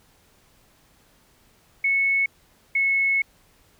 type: tone pair in turn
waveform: sine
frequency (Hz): 2203 / 2193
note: C#7 / C#7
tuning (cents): -11 / -19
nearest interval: unison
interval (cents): 8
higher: first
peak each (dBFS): -18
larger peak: neither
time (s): 1.84-2.26 / 2.75-3.22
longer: second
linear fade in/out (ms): 5
effects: pink hiss -59 dBFS RMS until 3.79 s